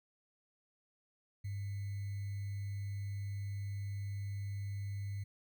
sine tone with sample-and-hold, 100 Hz, G2, 35 cents sharp, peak -37 dBFS, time 1.44-5.24 s, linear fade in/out 10 ms, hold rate 2100 Hz, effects none

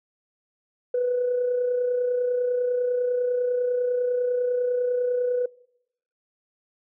sine tone with amplitude modulation, 493.9 Hz, B4, in tune, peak -18 dBFS, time 0.94-5.46 s, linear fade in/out 5 ms, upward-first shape sine, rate 30 Hz, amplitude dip 40%, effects noise-tail reverb RT60 0.8 s tail -24 dB re dry + tanh soft clip ceiling -16 dBFS

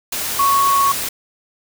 sine tone in noise, 1108.7 Hz, C#6, in tune, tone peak -12 dBFS, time 0.39-0.92 s, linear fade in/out 5 ms, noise white, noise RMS -23 dBFS, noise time 0.12-1.09 s, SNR +8 dB, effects none

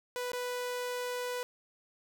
sawtooth tone with dropouts, 493.9 Hz, B4, in tune, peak -30 dBFS, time 0.16-1.43 s, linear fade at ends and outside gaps 0 ms, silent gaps 0.318-0.333 s, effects none

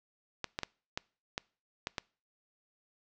clicks, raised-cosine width 0.2 ms, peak -16 dBFS, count 7, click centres 0.443 / 0.589 / 0.633 / 0.975 / 1.379 / 1.871 / 1.982 s, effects noise-tail reverb RT60 0.4 s tail -25 dB re dry + low-pass 7000 Hz 12 dB/octave

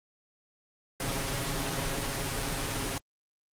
pink noise with comb filter, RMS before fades -31 dBFS, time 1-2.98 s, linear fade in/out 2 ms, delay 7.3 ms, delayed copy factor +0.95, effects low-pass 12000 Hz 12 dB/octave + Opus 24 kbps

